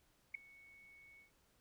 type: tone with ADSR envelope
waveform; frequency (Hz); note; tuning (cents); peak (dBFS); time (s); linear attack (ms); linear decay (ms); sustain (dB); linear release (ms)
sine; 2217; C#7; 0; -35; 0.34-1.31; 9; 4; -24; 120
effects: pink hiss -74 dBFS RMS until 1.6 s